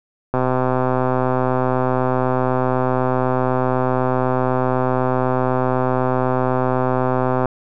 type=click train; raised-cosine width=1 ms; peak=-5 dBFS; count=912; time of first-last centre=0.34-7.457 s; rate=128 Hz; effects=none